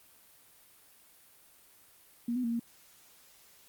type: tone with pitch steps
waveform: sine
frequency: 237 / 251.3 / 232.3 / 233.6 Hz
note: A#3 / B3 / A#3 / A#3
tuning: +29 / +30 / -6 / +4 cents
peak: -29 dBFS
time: 2.28-2.596 s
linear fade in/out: 5 ms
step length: 79 ms
effects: white hiss -60 dBFS RMS until 3.68 s + Opus 32 kbps